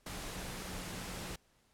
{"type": "tone in noise", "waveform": "sine", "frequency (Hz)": 182.5, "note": "F#3", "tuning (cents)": -24, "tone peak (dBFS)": -50, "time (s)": [0.06, 1.36], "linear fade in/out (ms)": 5, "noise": "pink", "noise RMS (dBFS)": -43, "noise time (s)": [0.06, 1.36], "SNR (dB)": -10, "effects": ["pink hiss -71 dBFS RMS until 1.73 s", "low-pass 12000 Hz 12 dB/octave"]}